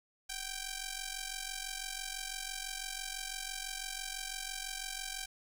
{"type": "ring-modulated tone", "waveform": "5% pulse", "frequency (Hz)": 784, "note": "G5", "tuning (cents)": 0, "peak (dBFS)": -24, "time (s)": [0.29, 5.26], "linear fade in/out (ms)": 10, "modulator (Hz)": 807, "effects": []}